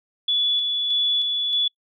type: tone with tremolo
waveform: sine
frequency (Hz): 3429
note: A7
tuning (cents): -45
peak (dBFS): -18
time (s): 0.28-1.68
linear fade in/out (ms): 5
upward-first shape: square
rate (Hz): 1.6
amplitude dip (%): 30
effects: noise-tail reverb RT60 0.1 s tail -26 dB re dry